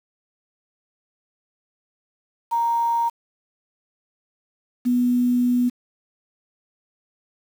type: tone pair in turn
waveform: sine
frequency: 932.3 / 245.6 Hz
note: A#5 / B3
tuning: 0 / -9 cents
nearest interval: octave + major seventh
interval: 2309 cents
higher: first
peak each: -18 / -16 dBFS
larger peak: second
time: 2.51-3.1 / 4.85-5.7 s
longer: second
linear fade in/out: 20 ms
effects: 7-bit

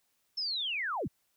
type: linear sweep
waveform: sine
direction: down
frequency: 5360 to 53.2 Hz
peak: -31 dBFS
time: 0.37-1.08 s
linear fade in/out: 10 ms
effects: white hiss -75 dBFS RMS until 1.36 s

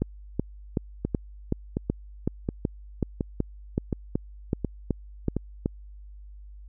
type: two click trains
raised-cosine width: 3 ms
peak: -11 / -13 dBFS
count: 16 / 7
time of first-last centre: 0.02-5.659 / 1.05-5.367 s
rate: 2.66 / 1.39 Hz
effects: added 50 Hz sine -42 dBFS peak until 6.68 s

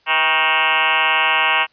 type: tone with frequency modulation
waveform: sine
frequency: 1866 Hz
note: A#6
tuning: 1 cent sharp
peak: -13 dBFS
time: 0.06-1.67 s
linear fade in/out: 50 ms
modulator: 153 Hz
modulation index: 7
effects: white hiss -58 dBFS RMS until 1.72 s + resampled to 11025 Hz

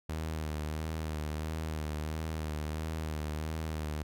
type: tone with vibrato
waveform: sawtooth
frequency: 77.78 Hz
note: D#2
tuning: in tune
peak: -30 dBFS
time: 0.09-4.03 s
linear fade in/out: 5 ms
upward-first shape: sine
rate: 1.5 Hz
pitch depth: 42 cents each way
effects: none

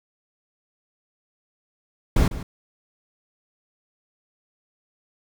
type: noise with echo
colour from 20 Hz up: brown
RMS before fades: -17 dBFS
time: 2.16-2.28 s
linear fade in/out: 5 ms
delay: 150 ms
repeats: 1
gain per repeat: -14 dB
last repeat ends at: 2.43 s
effects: none

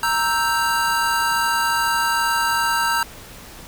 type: chord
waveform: square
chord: E diminished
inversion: second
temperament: equal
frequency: 932.3 / 1318.5 / 1568 Hz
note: Bb5 / E6 / G6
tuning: 0 / 0 / 0 cents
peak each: -22 / -24 / -23 dBFS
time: 0.03-3.03 s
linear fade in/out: 2 ms
effects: pink hiss -40 dBFS RMS until 3.67 s

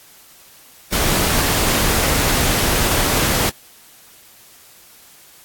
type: noise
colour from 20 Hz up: pink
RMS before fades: -17 dBFS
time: 0.92-3.5 s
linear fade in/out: 10 ms
effects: white hiss -46 dBFS RMS until 5.44 s + AAC 64 kbps

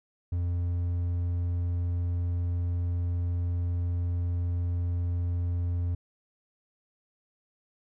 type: tone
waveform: triangle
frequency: 87.31 Hz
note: F2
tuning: in tune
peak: -24 dBFS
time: 0.32-5.95 s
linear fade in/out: 5 ms
effects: none

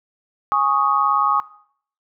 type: chord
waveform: sine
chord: Ab suspended fourth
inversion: none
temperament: just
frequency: 830.6 / 1107.5 / 1245.9 Hz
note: Ab5 / Db6 / Eb6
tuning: 0 / -2 / +2 cents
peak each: -22 / -18 / -19 dBFS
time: 0.52-1.4 s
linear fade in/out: 0 ms
effects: noise-tail reverb RT60 0.6 s tail -19 dB re dry

